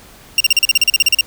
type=tone bursts; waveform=25% pulse; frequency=2775 Hz; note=F7; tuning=12 cents flat; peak=-4 dBFS; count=14; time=0.38-1.21 s; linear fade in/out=2 ms; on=24 ms; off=38 ms; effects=pink hiss -42 dBFS RMS until 1.26 s